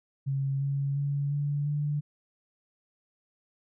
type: tone with pitch steps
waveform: sine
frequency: 136.9 / 139.37 / 141.89 / 144.46 / 147.07 Hz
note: C#3 / C#3 / C#3 / D3 / D3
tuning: -21 / +10 / +41 / -28 / +3 cents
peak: -26 dBFS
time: 0.26-2.01 s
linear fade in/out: 20 ms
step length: 350 ms
effects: none